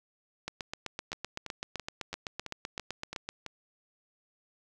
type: two click trains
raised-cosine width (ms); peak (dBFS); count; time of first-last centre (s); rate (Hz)
0.2; -18 / -21; 23 / 8; 0.48-3.29 / 1.13-3.463; 7.83 / 3
effects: none